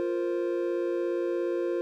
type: chord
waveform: triangle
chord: F suspended fourth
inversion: none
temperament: equal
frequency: 349.2 / 466.2 / 523.3 Hz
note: F4 / Bb4 / C5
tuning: 0 / 0 / 0 cents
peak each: -26 / -32 / -31 dBFS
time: 0-1.81 s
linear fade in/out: 0 ms
effects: none